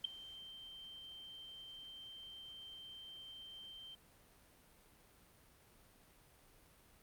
sine tone with ADSR envelope, 3130 Hz, G7, 3 cents flat, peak -30 dBFS, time 0.04-3.95 s, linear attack 8 ms, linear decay 7 ms, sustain -20 dB, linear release 6 ms, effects pink hiss -66 dBFS RMS until 7.02 s + Opus 48 kbps

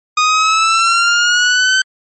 sawtooth exponential sweep, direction up, 1234 to 1542 Hz, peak -6 dBFS, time 0.17-1.82 s, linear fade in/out 5 ms, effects MP3 32 kbps

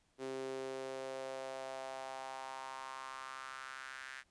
sawtooth tone with high-pass filter sweep, 132.5 Hz, C3, 22 cents sharp, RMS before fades -45 dBFS, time 0.18-4.24 s, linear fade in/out 50 ms, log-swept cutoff 350 to 1700 Hz, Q 3.5, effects pink hiss -75 dBFS RMS until 4.3 s + resampled to 22050 Hz

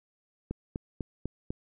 click train, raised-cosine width 3 ms, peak -20 dBFS, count 5, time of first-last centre 0.51-1.505 s, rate 4.02 Hz, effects none

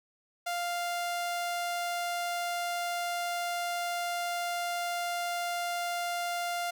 sawtooth tone, 698 Hz, F5, 1 cent flat, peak -27 dBFS, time 0.46-6.71 s, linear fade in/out 10 ms, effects none

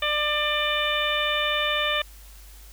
harmonic tone, 596 Hz, D5, 25 cents sharp, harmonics 1 / 2 / 3 / 4 / 5 / 6, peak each -29 / -29 / -29 / -29 / -29 / -29 dBFS, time 0.02-2.02 s, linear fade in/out 5 ms, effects added 50 Hz sine -44 dBFS peak until 2.72 s + white hiss -51 dBFS RMS until 2.72 s

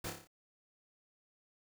pink noise with echo, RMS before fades -41 dBFS, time 0.04-0.1 s, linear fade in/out 5 ms, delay 29 ms, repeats 6, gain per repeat -4 dB, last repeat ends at 0.274 s, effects none

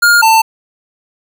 square tone pair in turn, 1416 / 892 Hz, F6 / A5, +23 / +23 cents, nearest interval minor sixth, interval 800 cents, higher first, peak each -6 dBFS, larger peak neither, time 0.02-0.22 / 0.22-0.42 s, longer neither, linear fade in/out 10 ms, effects none

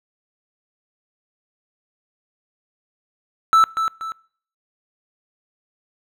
triangle tone with echo, 1318.5 Hz, E6, in tune, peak -8 dBFS, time 3.53-3.64 s, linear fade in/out 0 ms, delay 240 ms, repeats 2, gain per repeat -8 dB, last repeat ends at 4.12 s, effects noise-tail reverb RT60 0.5 s tail -23 dB re dry

